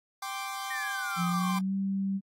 sawtooth chord, G suspended fourth, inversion none, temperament equal, 784 / 1046.5 / 1174.7 Hz, G5 / C6 / D6, 0 / 0 / 0 cents, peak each -34 / -37 / -34 dBFS, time 0.22-1.59 s, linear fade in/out 5 ms
sine exponential sweep, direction down, 1864.7 to 1005 Hz, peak -33 dBFS, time 0.7-1.59 s, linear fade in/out 10 ms
sine tone with pitch glide, 174.61 to 194.86 Hz, F3 to G3, 0 to -10 cents, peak -27 dBFS, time 1.16-2.21 s, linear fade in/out 50 ms, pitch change +190 cents, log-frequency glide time 1.28-1.74 s
effects AAC 48 kbps

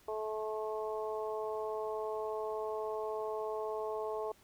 harmonic tone, 216.5 Hz, A3, 28 cents flat, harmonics 2 / 3 / 4 / 5, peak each -37 / -41 / -43 / -45 dBFS, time 0.08-4.32 s, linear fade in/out 5 ms, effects pink hiss -64 dBFS RMS until 4.43 s

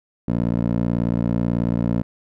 15% pulse tone with band-pass filter, 58.3 Hz, A#1, 1 cent sharp, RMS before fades -21 dBFS, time 0.28-2.03 s, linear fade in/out 5 ms, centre 250 Hz, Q 1, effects none

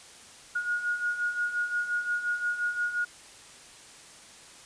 sine beating tone pair, 1436 / 1441.7 Hz, F6 / F#6, +48 / -45 cents, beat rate 5.7 Hz, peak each -34 / -28 dBFS, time 0.55-3.05 s, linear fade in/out 10 ms, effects white hiss -50 dBFS RMS until 4.65 s + resampled to 22050 Hz

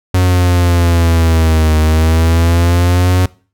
45% pulse linear two-way sweep, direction down then up, 91.9 to 77.6 to 91.9 Hz, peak -8 dBFS, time 0.14-3.26 s, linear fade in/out 5 ms, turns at 1.78 s, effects noise-tail reverb RT60 0.4 s tail -22 dB re dry

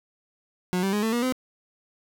30% pulse tone with pitch steps, 181.2 / 194.21 / 208.1 / 223.1 / 239.1 / 256.3 Hz, F#3 / G3 / G#3 / A3 / A#3 / C4, -36 / -16 / +4 / +24 / +44 / -36 cents, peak -20 dBFS, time 0.73-1.324 s, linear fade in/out 0 ms, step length 99 ms, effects none

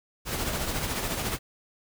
pink noise with tremolo, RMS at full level -28 dBFS, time 0.25-1.39 s, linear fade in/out 50 ms, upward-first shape triangle, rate 14 Hz, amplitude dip 50%, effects none

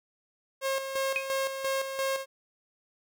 sawtooth tone with tremolo, 538 Hz, C5, 48 cents sharp, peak -23 dBFS, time 0.61-2.26 s, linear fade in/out 50 ms, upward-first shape square, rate 2.9 Hz, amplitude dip 55%
sine tone with exponential decay, 2520 Hz, D#7, 21 cents sharp, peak -22 dBFS, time 1.16-1.28 s, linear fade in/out 0 ms, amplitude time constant 26 ms
effects none

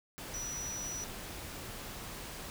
sine tone in noise, 5880 Hz, F#8, 12 cents flat, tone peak -38 dBFS, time 0.34-1.04 s, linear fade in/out 0 ms, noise pink, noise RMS -44 dBFS, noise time 0.18-2.5 s, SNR +3 dB, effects none

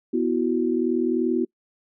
sine chord, B suspended fourth, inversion none, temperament equal, 246.9 / 329.6 / 370 Hz, B3 / E4 / F#4, 0 / 0 / 0 cents, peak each -24 dBFS, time 0.13-1.45 s, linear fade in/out 10 ms, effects noise-tail reverb RT60 0.1 s tail -25 dB re dry

